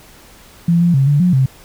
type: tone with pitch steps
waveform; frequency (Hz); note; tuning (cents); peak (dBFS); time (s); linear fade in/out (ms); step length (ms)
sine; 170.1 / 173 / 135.6 / 144.7 / 179.5 / 132.4; F3 / F3 / C#3 / D3 / F3 / C3; -45 / -16 / -38 / -25 / +48 / +21; -9; 0.68-1.46; 5; 130
effects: pink hiss -43 dBFS RMS until 1.64 s